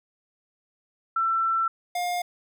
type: tone pair in turn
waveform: sine / square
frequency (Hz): 1340 / 709.8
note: E6 / F5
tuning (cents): +28 / +28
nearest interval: major seventh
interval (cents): 1100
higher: first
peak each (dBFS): -21 / -26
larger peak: first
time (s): 1.16-1.68 / 1.95-2.22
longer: first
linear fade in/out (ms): 5
effects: none